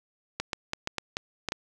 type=clicks; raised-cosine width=0.2 ms; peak=-12 dBFS; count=8; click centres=0.4 / 0.532 / 0.734 / 0.874 / 0.983 / 1.169 / 1.487 / 1.521 s; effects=none